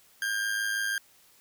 40% pulse tone with amplitude modulation, 1599 Hz, G6, 34 cents sharp, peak -24 dBFS, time 0.22-0.98 s, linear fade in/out 2 ms, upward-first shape sine, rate 106 Hz, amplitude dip 55%, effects white hiss -60 dBFS RMS until 1.4 s

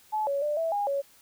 sine tone with pitch steps, 859 / 560 / 594 / 656 / 816 / 558 Hz, A5 / C#5 / D5 / E5 / G#5 / C#5, -42 / +18 / +20 / -9 / -31 / +11 cents, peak -25 dBFS, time 0.12-1.02 s, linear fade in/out 20 ms, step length 150 ms, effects white hiss -58 dBFS RMS until 1.21 s

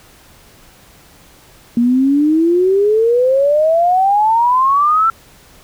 sine exponential sweep, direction up, 232.9 to 1352 Hz, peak -9 dBFS, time 1.77-5.1 s, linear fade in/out 2 ms, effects pink hiss -45 dBFS RMS until 5.63 s

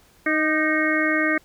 harmonic tone with a mistuned harmonic, 311.1 Hz, D#4, in tune, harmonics 1 / 2 / 4 / 5 / 6 / 7, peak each -23 / -27 / -29 / -26 / -24 / -26 dBFS, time 0.26-1.38 s, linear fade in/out 5 ms, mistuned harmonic 4, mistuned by -36 cents, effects pink hiss -56 dBFS RMS until 1.44 s

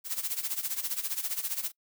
blue noise with tremolo, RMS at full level -30 dBFS, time 0.04-1.72 s, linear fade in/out 50 ms, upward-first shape sine, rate 15 Hz, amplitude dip 80%, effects noise-tail reverb RT60 0.1 s tail -23 dB re dry

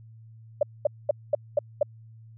sine tone bursts, 587.3 Hz, D5, in tune, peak -17 dBFS, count 6, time 0.61-1.83 s, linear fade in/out 5 ms, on 20 ms, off 220 ms, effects added 112 Hz sine -46 dBFS peak until 2.37 s

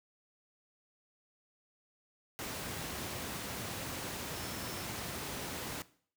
sine tone in noise, 5320 Hz, E8, 15 cents sharp, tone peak -51 dBFS, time 4.34-4.85 s, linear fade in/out 0 ms, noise pink, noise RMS -40 dBFS, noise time 2.39-5.82 s, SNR -14 dB, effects noise-tail reverb RT60 0.5 s tail -18 dB re dry + high-pass 80 Hz 12 dB/octave

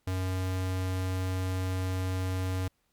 square tone, 93 Hz, F#2, 9 cents sharp, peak -29 dBFS, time 0.07-2.68 s, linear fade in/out 5 ms, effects pink hiss -74 dBFS RMS until 2.92 s + MP3 96 kbps

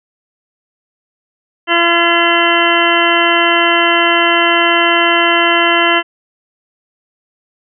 harmonic tone, 340.7 Hz, F4, 43 cents flat, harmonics 1 / 2 / 3 / 4 / 5 / 6 / 8 / 9, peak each -17 / -17 / -17 / -17 / -17 / -17 / -17 / -17 dBFS, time 1.67-6.03 s, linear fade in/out 50 ms, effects none

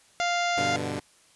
harmonic tone, 698.5 Hz, F5, in tune, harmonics 1 / 2 / 3 / 4 / 5 / 6 / 7 / 8 / 9 / 10, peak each -26 / -31 / -31 / -37 / -37 / -41 / -40 / -44 / -42 / -43 dBFS, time 0.2-0.76 s, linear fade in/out 0 ms
10% pulse chord, G major, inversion none, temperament equal, 98 / 123.47 / 146.83 Hz, G2 / B2 / D3, 0 / 0 / 0 cents, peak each -26 dBFS, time 0.57-1 s, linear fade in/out 10 ms
effects white hiss -59 dBFS RMS until 1.35 s + resampled to 24000 Hz

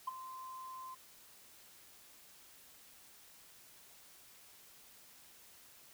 sine tone with ADSR envelope, 1039 Hz, C6, 12 cents flat, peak -31 dBFS, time 0.07-0.95 s, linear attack 10 ms, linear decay 17 ms, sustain -14 dB, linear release 13 ms, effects tanh soft clip ceiling -31 dBFS + white hiss -60 dBFS RMS until 5.93 s

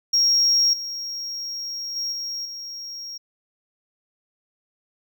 triangle tone with level steps, 5588 Hz, F8, in tune, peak -13 / -27 / -23 / -26 / -31 dBFS, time 0.13-3.18 s, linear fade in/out 10 ms, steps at 0.73 / 1.96 / 2.12 / 2.45 s, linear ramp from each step 5 ms, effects tanh soft clip ceiling -11 dBFS

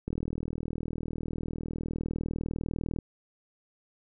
click train, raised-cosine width 3 ms, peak -20 dBFS, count 117, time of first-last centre 0.08-2.987 s, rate 39.9 Hz, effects none

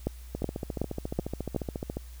two click trains, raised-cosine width 2 ms, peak -19 / -14 dBFS, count 24 / 5, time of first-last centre 0.35-1.97 / 0.07-1.563 s, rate 14.2 / 2.68 Hz, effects added 60 Hz sine -42 dBFS peak until 2.2 s + white hiss -56 dBFS RMS until 2.2 s

